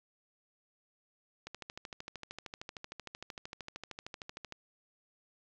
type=click train; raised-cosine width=0.2 ms; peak=-25 dBFS; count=41; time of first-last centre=1.47-4.523 s; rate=13.1 Hz; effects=low-pass 7000 Hz 12 dB/octave + 10-bit